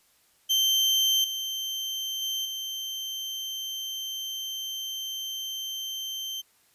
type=tone with level steps; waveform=35% pulse; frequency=3121 Hz; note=G7; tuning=8 cents flat; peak=-19 / -28 / -26 / -30 dBFS; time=0.49-6.42 s; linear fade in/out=20 ms; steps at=1.24 / 2.22 / 2.45 s; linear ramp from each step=2 ms; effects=white hiss -64 dBFS RMS until 6.74 s + resampled to 32000 Hz